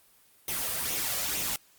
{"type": "noise with flanger", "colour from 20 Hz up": "white", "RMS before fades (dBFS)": -31, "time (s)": [0.48, 1.56], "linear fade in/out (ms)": 2, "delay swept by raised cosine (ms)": [0.31, 1.71], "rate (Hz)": 2.2, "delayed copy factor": 0.5, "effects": ["white hiss -61 dBFS RMS until 1.78 s", "Opus 32 kbps"]}